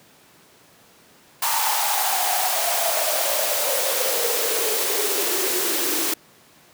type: noise with high-pass filter sweep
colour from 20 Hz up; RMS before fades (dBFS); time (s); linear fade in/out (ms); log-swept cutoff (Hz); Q
white; -22; 1.42-6.14; 5; 910 to 320; 7.7
effects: pink hiss -52 dBFS RMS until 6.73 s + high-pass 150 Hz 12 dB/octave